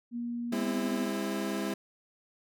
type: tone with pitch glide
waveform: sine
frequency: 237.9 to 249.3 Hz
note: A#3 to B3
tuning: +35 to +16 cents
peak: -32 dBFS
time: 0.11-1.11 s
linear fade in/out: 50 ms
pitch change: +81 cents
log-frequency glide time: 0.6-0.67 s
type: chord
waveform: 30% pulse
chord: Ab augmented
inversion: none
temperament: equal with one note detuned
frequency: 202.4 / 261.6 / 329.6 Hz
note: Ab3 / C4 / E4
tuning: -44 / 0 / 0 cents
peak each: -31 / -35 / -33 dBFS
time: 0.52-1.74 s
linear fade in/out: 5 ms
effects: none